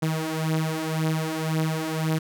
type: beating tone pair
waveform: sawtooth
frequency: 157.5 / 159.4 Hz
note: D#3 / D#3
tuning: +21 / +42 cents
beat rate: 1.9 Hz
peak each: -24 / -22 dBFS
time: 0.02-2.19 s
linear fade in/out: 10 ms
effects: none